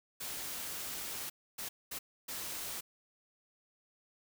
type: noise bursts at uneven times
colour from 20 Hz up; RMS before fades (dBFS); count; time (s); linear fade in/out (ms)
white; -41; 4; 0.2-1.3 / 1.58-1.69 / 1.91-1.99 / 2.28-2.81; 10
effects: none